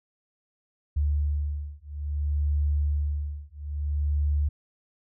sine beating tone pair, 73 / 73.59 Hz, D2 / D2, -10 / +4 cents, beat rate 0.59 Hz, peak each -27 dBFS, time 0.96-4.49 s, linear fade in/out 10 ms, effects none

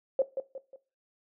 sine tone with echo, 536 Hz, C5, 42 cents sharp, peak -20 dBFS, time 0.19-0.22 s, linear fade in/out 2 ms, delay 180 ms, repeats 3, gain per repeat -8 dB, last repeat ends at 0.76 s, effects noise-tail reverb RT60 0.3 s tail -17 dB re dry

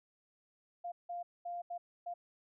sine tone bursts at uneven times, 698.5 Hz, F5, in tune, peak -38 dBFS, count 5, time 0.84-0.92 / 1.09-1.23 / 1.45-1.62 / 1.7-1.78 / 2.06-2.14 s, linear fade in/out 10 ms, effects none

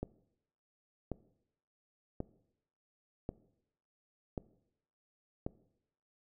click train, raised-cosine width 2 ms, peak -23 dBFS, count 6, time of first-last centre 0.03-5.465 s, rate 0.92 Hz, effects noise-tail reverb RT60 0.8 s tail -19 dB re dry

